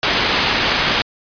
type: low-pass noise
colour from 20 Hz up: white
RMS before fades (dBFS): -17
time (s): 0.03-1.02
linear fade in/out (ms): 2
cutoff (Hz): 4000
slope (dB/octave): 12
effects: resampled to 11025 Hz